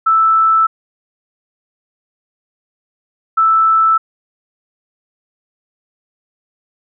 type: tone pair in turn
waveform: sine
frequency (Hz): 1318.5 / 1318.5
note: E6 / E6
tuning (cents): 0 / 0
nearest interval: unison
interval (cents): 0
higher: neither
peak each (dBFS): -8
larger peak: neither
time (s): 0.06-0.67 / 3.37-3.98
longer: neither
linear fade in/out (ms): 10
effects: none